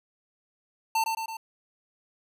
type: tone with echo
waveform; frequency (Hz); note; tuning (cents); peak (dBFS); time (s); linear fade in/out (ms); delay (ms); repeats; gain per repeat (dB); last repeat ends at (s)
square; 895; A5; +29; -23; 0.95-1.04; 5; 110; 3; -4; 1.37
effects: none